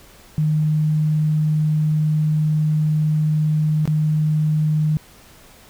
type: tone with dropouts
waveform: sine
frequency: 153.7 Hz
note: D#3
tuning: 21 cents flat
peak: -15 dBFS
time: 0.38-4.97 s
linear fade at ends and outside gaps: 0 ms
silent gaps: 3.855-3.876 s
effects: pink hiss -47 dBFS RMS until 5.69 s